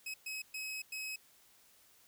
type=tone bursts at uneven times; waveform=sawtooth; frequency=2555 Hz; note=D#7; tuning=45 cents sharp; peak=-36 dBFS; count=4; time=0.06-0.14 / 0.26-0.42 / 0.54-0.82 / 0.92-1.16 s; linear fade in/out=5 ms; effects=white hiss -65 dBFS RMS until 2.07 s